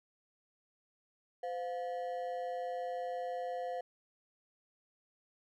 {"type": "ring-modulated tone", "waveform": "triangle", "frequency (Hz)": 610, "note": "D#5", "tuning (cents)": -34, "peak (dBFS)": -31, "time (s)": [1.43, 3.81], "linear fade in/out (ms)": 5, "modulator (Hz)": 97.1, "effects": []}